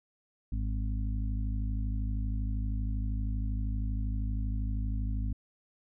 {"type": "harmonic tone", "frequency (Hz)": 52.7, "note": "G#1", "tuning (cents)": 26, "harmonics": [1, 2, 4, 5], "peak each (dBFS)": [-30, -36, -42, -44], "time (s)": [0.52, 5.33], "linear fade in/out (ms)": 5, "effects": []}